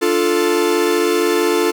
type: chord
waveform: 45% pulse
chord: D minor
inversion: none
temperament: equal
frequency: 293.7 / 349.2 / 440 Hz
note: D4 / F4 / A4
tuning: 0 / 0 / 0 cents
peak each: -22 / -17 / -17 dBFS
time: 0.01-1.72 s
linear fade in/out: 20 ms
effects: none